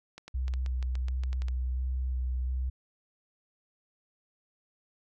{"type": "clicks", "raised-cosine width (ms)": 0.2, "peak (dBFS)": -27, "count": 12, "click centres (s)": [0.18, 0.28, 0.481, 0.538, 0.662, 0.827, 0.954, 1.084, 1.236, 1.33, 1.42, 1.484]}
{"type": "tone with vibrato", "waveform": "sine", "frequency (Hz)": 63.5, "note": "B1", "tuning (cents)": 49, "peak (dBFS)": -28, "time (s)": [0.34, 2.7], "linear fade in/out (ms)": 10, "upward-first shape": "square", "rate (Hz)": 1.4, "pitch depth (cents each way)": 14}
{"effects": []}